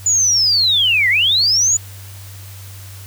sine linear two-way sweep, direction down then up, 7010 to 1893 to 7010 Hz, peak -11 dBFS, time 0.06-1.77 s, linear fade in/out 5 ms, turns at 1.09 s, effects added 97 Hz sine -33 dBFS peak until 3.06 s + white hiss -40 dBFS RMS until 3.06 s

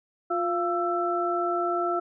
sine tone cluster, 352.3 / 689 / 1329 Hz, F4 / F5 / E6, +15 / -24 / +14 cents, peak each -28 dBFS, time 0.3-2 s, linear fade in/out 10 ms, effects none

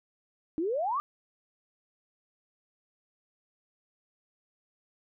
sine exponential sweep, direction up, 301.4 to 1229 Hz, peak -27 dBFS, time 0.58-1 s, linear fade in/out 0 ms, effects none

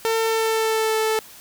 sawtooth tone with pitch glide, 450.4 to 438.6 Hz, A4 to A4, +40 to -6 cents, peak -15 dBFS, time 0.05-1.19 s, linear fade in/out 0 ms, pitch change -46 cents, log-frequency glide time 0.16-0.98 s, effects white hiss -44 dBFS RMS until 1.4 s

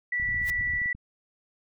sine tone, 1959 Hz, B6, 15 cents flat, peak -25 dBFS, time 0.12-0.93 s, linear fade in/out 5 ms
clicks, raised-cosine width 5 ms, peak -31 dBFS, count 10, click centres 0.199 / 0.29 / 0.345 / 0.416 / 0.612 / 0.674 / 0.737 / 0.817 / 0.859 / 0.95 s
white low-pass noise, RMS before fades -40 dBFS, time 0.22-0.79 s, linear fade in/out 5 ms, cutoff 110 Hz, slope 24 dB/octave
white noise with exponential growth, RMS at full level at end -35 dBFS, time 0.4-0.5 s, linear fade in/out 0 ms, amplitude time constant 20 ms
effects none

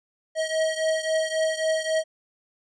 square beating tone pair, 635 / 638.7 Hz, D#5 / D#5, +35 / +45 cents, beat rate 3.7 Hz, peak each -25 / -28 dBFS, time 0.35-2.04 s, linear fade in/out 50 ms, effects resampled to 22050 Hz

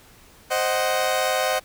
sawtooth chord, C diminished, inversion none, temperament equal with one note detuned, 523.3 / 622.3 / 746.9 Hz, C5 / Eb5 / Gb5, 0 / 0 / +16 cents, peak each -21 dBFS, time 0.5-1.6 s, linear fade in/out 20 ms, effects pink hiss -51 dBFS RMS until 1.64 s

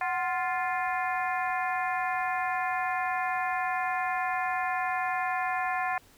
harmonic tone with a mistuned harmonic, 349.9 Hz, F4, 3 cents sharp, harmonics 2 / 3 / 4 / 5 / 6 / 7, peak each -30 / -33 / -38 / -34 / -39 / -40 dBFS, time 0.01-5.98 s, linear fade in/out 2 ms, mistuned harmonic 2, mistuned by +100 cents, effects pink hiss -58 dBFS RMS until 6.17 s

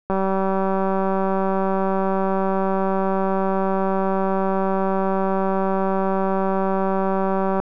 click train, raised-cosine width 1 ms, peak -9 dBFS, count 1441, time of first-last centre 0.1-7.6 s, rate 192 Hz, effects none

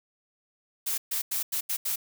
blue noise bursts at uneven times, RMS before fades -29 dBFS, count 6, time 0.86-0.98 / 1.11-1.22 / 1.31-1.43 / 1.52-1.61 / 1.69-1.77 / 1.85-1.96 s, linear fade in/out 10 ms, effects none

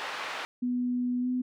pink band-pass noise, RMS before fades -36 dBFS, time 0-0.45 s, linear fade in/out 0 ms, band 860 to 2800 Hz, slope 12 dB/octave
sine tone with pitch glide, 246.9 to 251.4 Hz, B3 to B3, 0 to +31 cents, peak -26 dBFS, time 0.62-1.42 s, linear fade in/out 10 ms, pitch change +31 cents, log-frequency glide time 1.2-1.28 s
effects none

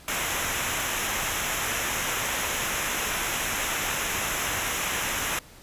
pink noise with comb filter, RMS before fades -28 dBFS, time 0.08-5.39 s, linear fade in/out 2 ms, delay 0.22 ms, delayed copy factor -0.7, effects pink hiss -50 dBFS RMS until 5.62 s + resampled to 32000 Hz

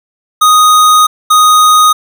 square tone pair in turn, 1244.5 / 1244.5 Hz, D#6 / D#6, 0 / 0 cents, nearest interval unison, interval 0 cents, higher neither, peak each -4 dBFS, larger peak neither, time 0.41-1.07 / 1.3-1.93 s, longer first, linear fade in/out 10 ms, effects none

